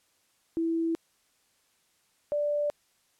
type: tone pair in turn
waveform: sine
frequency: 329.6 / 587.3 Hz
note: E4 / D5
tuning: 0 / 0 cents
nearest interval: minor seventh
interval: 1000 cents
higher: second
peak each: -25 dBFS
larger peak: neither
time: 0.57-0.95 / 2.32-2.7 s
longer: neither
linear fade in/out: 0 ms
effects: white hiss -69 dBFS RMS until 3.19 s + low-pass 11000 Hz 12 dB/octave